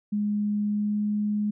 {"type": "tone with pitch glide", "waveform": "sine", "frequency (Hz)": [207.7, 208.9], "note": ["G#3", "G#3"], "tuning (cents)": [0, 10], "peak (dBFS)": -23, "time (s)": [0.12, 1.51], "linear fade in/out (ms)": 10, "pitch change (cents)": 10, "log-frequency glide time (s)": [0.67, 0.99], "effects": []}